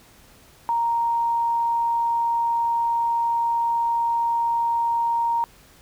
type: tone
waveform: sine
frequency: 932.3 Hz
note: A#5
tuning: in tune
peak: -19 dBFS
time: 0.69-5.44 s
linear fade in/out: 0 ms
effects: pink hiss -52 dBFS RMS until 5.81 s

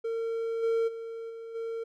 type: tone with level steps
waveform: triangle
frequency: 456 Hz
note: A#4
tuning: 38 cents flat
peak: -27 / -22 / -34 / -37 / -30 dBFS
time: 0.04-1.84 s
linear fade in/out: 10 ms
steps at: 0.62 / 0.87 / 1.29 / 1.54 s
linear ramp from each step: 20 ms
effects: none

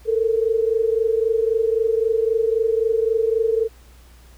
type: tone pair together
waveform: sine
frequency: 442.4 / 466.2 Hz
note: A4 / A#4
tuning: +9 / 0 cents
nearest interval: minor second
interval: 91 cents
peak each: -18 / -21 dBFS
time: 0.05-3.69 s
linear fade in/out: 50 ms
effects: added 60 Hz sine -45 dBFS peak until 4.37 s + pink hiss -53 dBFS RMS until 4.37 s

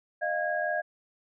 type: tone cluster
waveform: sine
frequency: 615 / 700 / 1643 Hz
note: D#5 / F5 / G#6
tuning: -20 / +4 / -19 cents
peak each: -31 dBFS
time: 0.21-0.82 s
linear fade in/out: 20 ms
effects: none

